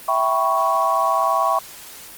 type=chord; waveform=sine; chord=C# half-diminished seventh; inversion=first; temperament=equal with one note detuned; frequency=659.3 / 779.5 / 987.8 / 1108.7 Hz; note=E5 / G5 / B5 / C#6; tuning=0 / -10 / 0 / 0 cents; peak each=-22 / -23 / -23 / -19 dBFS; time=0.08-1.59 s; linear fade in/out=5 ms; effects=white hiss -39 dBFS RMS until 2.17 s + Opus 24 kbps